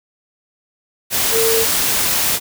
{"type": "tone in noise", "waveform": "sine", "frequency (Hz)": 451.9, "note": "A4", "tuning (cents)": 46, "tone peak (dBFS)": -15, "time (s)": [1.31, 1.66], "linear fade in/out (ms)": 50, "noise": "white", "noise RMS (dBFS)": -17, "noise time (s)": [1.1, 2.4], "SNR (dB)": -1, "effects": []}